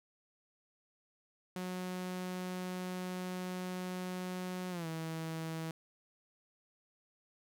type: tone with pitch glide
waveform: sawtooth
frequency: 182.7 to 161.83 Hz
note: F#3 to E3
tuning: -22 to -32 cents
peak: -34 dBFS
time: 1.56-5.71 s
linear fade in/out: 2 ms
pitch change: -210 cents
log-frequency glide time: 4.7-4.87 s
effects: none